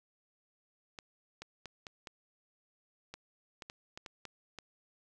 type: clicks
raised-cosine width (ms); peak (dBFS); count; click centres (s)
0.2; -27; 12; 0.988 / 1.42 / 1.657 / 1.868 / 2.072 / 3.14 / 3.622 / 3.699 / 3.975 / 4.062 / 4.253 / 4.587
effects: none